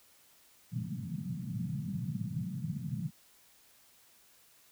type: band-pass noise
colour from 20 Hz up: white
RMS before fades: -37 dBFS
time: 0.71-3.11 s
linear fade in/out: 50 ms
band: 110 to 200 Hz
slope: 48 dB/octave
effects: white hiss -63 dBFS RMS until 4.71 s